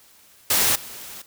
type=noise with level steps; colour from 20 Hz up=white; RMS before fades=-19 / -38 dBFS; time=0.5-1.22 s; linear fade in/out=5 ms; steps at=0.75 s; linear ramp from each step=10 ms; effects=white hiss -53 dBFS RMS until 1.26 s